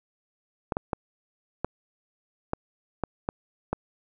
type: clicks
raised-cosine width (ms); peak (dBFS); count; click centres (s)
1; -12; 8; 0.722 / 0.769 / 0.932 / 1.646 / 2.534 / 3.037 / 3.289 / 3.73
effects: none